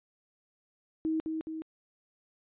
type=tone with echo; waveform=sine; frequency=318 Hz; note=D#4; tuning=38 cents sharp; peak=-27 dBFS; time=1.05-1.2 s; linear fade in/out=0 ms; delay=210 ms; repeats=2; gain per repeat=-4 dB; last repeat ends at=1.62 s; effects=resampled to 8000 Hz